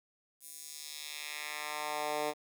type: tone with high-pass filter sweep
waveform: 10% pulse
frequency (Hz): 150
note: D3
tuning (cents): +37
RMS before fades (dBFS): -39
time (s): 0.4-2.34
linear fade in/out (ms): 50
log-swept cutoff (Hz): 10000 to 430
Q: 1.2
effects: 10-bit